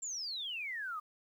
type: exponential sweep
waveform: sine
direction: down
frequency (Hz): 7459 to 1189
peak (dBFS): -37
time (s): 0.02-1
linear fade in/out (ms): 10
effects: 11-bit